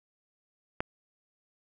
click, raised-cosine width 0.5 ms, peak -14 dBFS, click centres 0.805 s, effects none

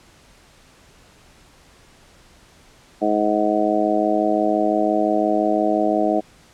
harmonic tone, 105.8 Hz, G#2, 33 cents sharp, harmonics 2 / 3 / 4 / 5 / 6 / 7, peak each -26 / -21 / -26 / -27 / -21 / -23 dBFS, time 3.01-6.21 s, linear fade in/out 20 ms, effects pink hiss -51 dBFS RMS until 6.53 s + low-pass 9000 Hz 12 dB/octave

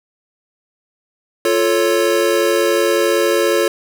square chord, F augmented, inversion none, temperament equal, 349.2 / 440 / 554.4 Hz, F4 / A4 / C#5, 0 / 0 / 0 cents, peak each -18 dBFS, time 1.45-3.68 s, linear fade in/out 2 ms, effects none

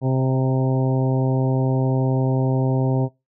harmonic tone with a mistuned harmonic, 131.3 Hz, C3, 6 cents sharp, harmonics 1 / 2 / 3 / 4 / 5 / 6 / 7, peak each -18 / -24 / -28 / -30 / -32 / -34 / -35 dBFS, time 0.01-3.09 s, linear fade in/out 50 ms, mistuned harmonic 5, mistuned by -19 cents, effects noise-tail reverb RT60 0.2 s tail -19 dB re dry

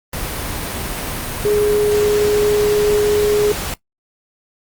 sine tone in noise, 417.1 Hz, G#4, 7 cents sharp, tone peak -12 dBFS, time 1.45-3.52 s, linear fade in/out 2 ms, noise pink, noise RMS -24 dBFS, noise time 0.13-3.74 s, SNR +9 dB, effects noise-tail reverb RT60 0.1 s tail -20 dB re dry + Opus 32 kbps

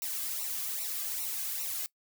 blue noise with flanger, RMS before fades -35 dBFS, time 0.02-1.86 s, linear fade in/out 0 ms, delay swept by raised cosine 0.6 to 2.2 ms, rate 2.5 Hz, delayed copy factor -1, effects noise-tail reverb RT60 0.1 s tail -21 dB re dry

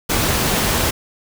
pink noise, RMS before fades -18 dBFS, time 0.09-0.91 s, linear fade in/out 10 ms, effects none

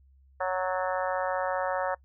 harmonic tone with a mistuned harmonic, 185 Hz, F#3, in tune, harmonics 3 / 4 / 5 / 6 / 7 / 8 / 9 / 10, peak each -30 / -33 / -34 / -37 / -37 / -40 / -41 / -41 dBFS, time 0.4-1.95 s, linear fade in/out 10 ms, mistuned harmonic 10, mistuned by -58 cents, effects noise-tail reverb RT60 0.1 s tail -24 dB re dry + added 67 Hz sine -56 dBFS peak until 2.04 s

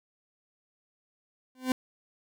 40% pulse tone with exponential growth, 256.7 Hz, C4, 33 cents flat, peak -20 dBFS, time 1.55-1.72 s, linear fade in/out 2 ms, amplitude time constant 35 ms, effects none

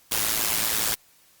white noise with amplitude modulation, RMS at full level -21 dBFS, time 0.11-0.95 s, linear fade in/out 10 ms, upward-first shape sine, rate 110 Hz, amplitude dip 80%, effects white hiss -58 dBFS RMS until 1.4 s + Opus 48 kbps

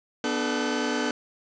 sawtooth tone cluster, 246.7 / 296.4 / 431.8 / 1520 Hz, B3 / D4 / A4 / F#6, -2 / +16 / -33 / +46 cents, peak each -25 / -26 / -27 / -29 dBFS, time 0.24-1.11 s, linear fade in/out 2 ms, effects resampled to 16000 Hz + 9-bit

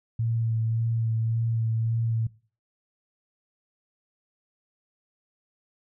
sine tone with vibrato, 113.6 Hz, A#2, 44 cents flat, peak -23 dBFS, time 0.19-2.27 s, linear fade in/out 5 ms, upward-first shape sine, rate 1.8 Hz, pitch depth 21 cents each way, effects noise-tail reverb RT60 0.4 s tail -21 dB re dry

